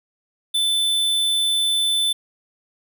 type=tone; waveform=square; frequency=3520 Hz; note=A7; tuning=in tune; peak=-18 dBFS; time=0.54-2.13 s; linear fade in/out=10 ms; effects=none